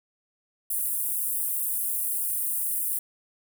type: high-pass noise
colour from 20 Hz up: pink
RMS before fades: -28 dBFS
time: 0.7-2.99 s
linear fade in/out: 5 ms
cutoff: 9300 Hz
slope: 48 dB/octave
effects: none